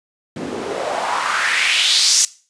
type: noise with band-pass filter sweep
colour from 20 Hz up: white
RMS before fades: -18 dBFS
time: 0.36-2.25 s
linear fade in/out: 2 ms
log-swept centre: 240 to 6600 Hz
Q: 2.8
effects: noise-tail reverb RT60 0.4 s tail -20 dB re dry + resampled to 22050 Hz